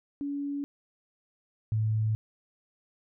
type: tone pair in turn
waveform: sine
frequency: 284 / 109.18 Hz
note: C#4 / A2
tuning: +42 / -13 cents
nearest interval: octave + perfect fourth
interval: 1655 cents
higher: first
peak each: -30 / -24 dBFS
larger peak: second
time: 0.21-0.64 / 1.72-2.15 s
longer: neither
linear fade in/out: 0 ms
effects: none